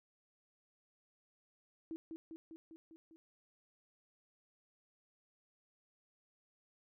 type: tone with echo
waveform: sine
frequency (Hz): 324.7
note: E4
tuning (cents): -26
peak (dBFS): -40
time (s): 1.91-1.96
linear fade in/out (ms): 0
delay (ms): 200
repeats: 6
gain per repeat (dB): -3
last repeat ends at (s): 3.16
effects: none